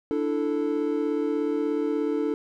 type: chord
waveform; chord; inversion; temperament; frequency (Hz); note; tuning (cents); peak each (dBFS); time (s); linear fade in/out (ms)
triangle; D suspended second; none; just; 293.7 / 330.4 / 440.5; D4 / E4 / A4; 0 / +4 / +2; -25 / -28 / -25; 0.11-2.34; 0
effects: none